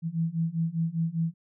sine beating tone pair, 162.1 / 167.1 Hz, E3 / E3, -29 / +24 cents, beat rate 5 Hz, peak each -29 / -28 dBFS, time 0.02-1.34 s, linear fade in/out 50 ms, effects none

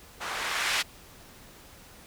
violet noise with low-pass filter sweep, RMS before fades -30 dBFS, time 0.2-0.83 s, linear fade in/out 20 ms, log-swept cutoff 970 to 2200 Hz, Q 0.94, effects pink hiss -51 dBFS RMS until 2.06 s

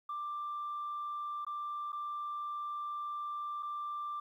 sine tone with dropouts, 1181 Hz, D6, 9 cents sharp, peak -35 dBFS, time 0.09-4.2 s, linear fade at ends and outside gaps 5 ms, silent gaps 1.449-1.466 / 1.921-1.928 / 3.626-3.629 s, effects tanh soft clip ceiling -33 dBFS + 12-bit

